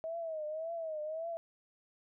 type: tone with vibrato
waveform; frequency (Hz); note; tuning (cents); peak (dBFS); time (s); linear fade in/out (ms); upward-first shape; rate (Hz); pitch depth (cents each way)
sine; 639; D#5; +46; -36; 0.04-1.37; 0; triangle; 1.8; 110
effects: none